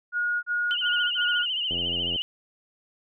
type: tone bursts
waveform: sine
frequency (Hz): 1441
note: F#6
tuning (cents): -46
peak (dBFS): -23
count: 4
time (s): 0.12-1.459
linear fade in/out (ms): 50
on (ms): 310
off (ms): 33
type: tone with vibrato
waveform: sine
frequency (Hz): 2960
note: F#7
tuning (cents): 0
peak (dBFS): -25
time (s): 0.71-2.22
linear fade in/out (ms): 0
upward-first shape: sine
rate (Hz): 14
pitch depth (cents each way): 82
type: click train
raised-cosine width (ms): 2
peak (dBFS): -24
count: 40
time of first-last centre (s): 1.71-2.16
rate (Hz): 86.7
effects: none

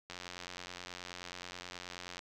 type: click train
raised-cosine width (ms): 0.2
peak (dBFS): -26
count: 188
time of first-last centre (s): 0.1-2.192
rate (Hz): 89.4
effects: none

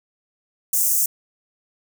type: high-pass noise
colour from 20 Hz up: white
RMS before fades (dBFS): -19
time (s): 0.73-1.06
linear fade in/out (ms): 5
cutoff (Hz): 6100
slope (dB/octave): 48
effects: none

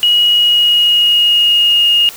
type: tone with pitch glide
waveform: sine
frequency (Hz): 2900 to 2852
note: F#7 to F7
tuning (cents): -35 to +36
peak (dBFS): -7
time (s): 0.03-2.09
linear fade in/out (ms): 0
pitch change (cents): -29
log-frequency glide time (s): 0.29-1.87
effects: white hiss -32 dBFS RMS until 2.16 s

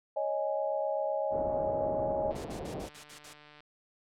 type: chord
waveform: sine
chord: C# suspended second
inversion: none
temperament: equal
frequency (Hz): 554.4 / 622.3 / 830.6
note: C#5 / D#5 / G#5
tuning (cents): 0 / 0 / 0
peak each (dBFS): -33 / -32 / -36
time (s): 0.16-2.32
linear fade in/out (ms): 10
type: low-pass noise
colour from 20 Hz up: white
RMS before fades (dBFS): -39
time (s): 1.3-2.9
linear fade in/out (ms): 50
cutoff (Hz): 680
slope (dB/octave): 24
type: click train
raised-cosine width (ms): 0.3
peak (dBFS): -38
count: 194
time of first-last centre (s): 2.31-3.605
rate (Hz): 149
type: noise bursts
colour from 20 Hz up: white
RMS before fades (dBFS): -47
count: 7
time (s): 2.35-3.336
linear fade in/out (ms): 10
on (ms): 98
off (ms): 50
effects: low-pass 8000 Hz 12 dB/octave

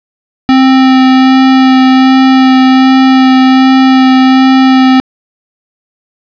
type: tone with vibrato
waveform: square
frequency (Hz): 261.6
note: C4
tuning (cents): 0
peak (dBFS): -3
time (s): 0.49-5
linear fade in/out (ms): 0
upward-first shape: sine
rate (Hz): 1.3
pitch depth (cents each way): 10
effects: resampled to 11025 Hz + 7-bit

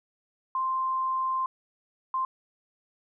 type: tone bursts at uneven times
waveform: sine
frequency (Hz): 1046.5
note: C6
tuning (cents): 0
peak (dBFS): -25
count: 2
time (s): 0.55-1.46 / 2.14-2.25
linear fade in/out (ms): 2
effects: none

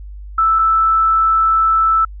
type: tone pair in turn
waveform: sine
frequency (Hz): 1318.5 / 1318.5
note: E6 / E6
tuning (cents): 0 / 0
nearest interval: unison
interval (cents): 0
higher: neither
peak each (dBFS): -10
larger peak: neither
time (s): 0.38-0.59 / 0.59-2.05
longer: second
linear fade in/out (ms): 5
effects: added 50 Hz sine -29 dBFS peak until 2.2 s

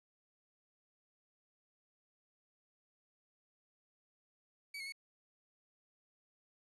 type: tone with pitch steps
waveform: 30% pulse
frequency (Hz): 2274 / 2162 / 2215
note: C#7 / C#7 / C#7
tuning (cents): +44 / -44 / -2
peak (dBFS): -40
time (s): 4.74-4.923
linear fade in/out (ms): 5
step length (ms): 61
effects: resampled to 24000 Hz + 12-bit

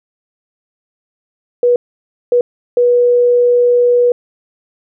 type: tone bursts at uneven times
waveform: sine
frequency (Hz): 486.3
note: B4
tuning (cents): -27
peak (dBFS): -7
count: 3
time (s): 1.63-1.76 / 2.32-2.41 / 2.77-4.12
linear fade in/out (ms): 2
effects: none

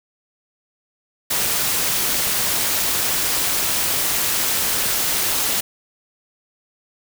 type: noise with amplitude modulation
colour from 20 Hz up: white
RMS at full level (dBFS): -18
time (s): 1.3-5.61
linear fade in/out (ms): 10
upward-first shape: sine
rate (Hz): 250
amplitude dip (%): 50
effects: none

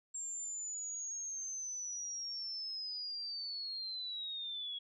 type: linear sweep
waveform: sine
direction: down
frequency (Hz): 7450 to 3322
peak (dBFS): -39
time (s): 0.14-4.79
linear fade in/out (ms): 10
effects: none

